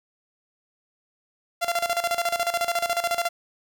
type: tone with tremolo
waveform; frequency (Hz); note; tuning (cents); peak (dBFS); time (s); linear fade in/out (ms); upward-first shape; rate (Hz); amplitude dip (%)
sawtooth; 688; F5; -26; -17; 1.61-3.29; 20; square; 14; 75
effects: none